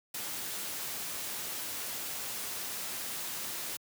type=noise; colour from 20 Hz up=white; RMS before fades=-38 dBFS; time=0.14-3.77 s; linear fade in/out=5 ms; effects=high-pass 100 Hz 12 dB/octave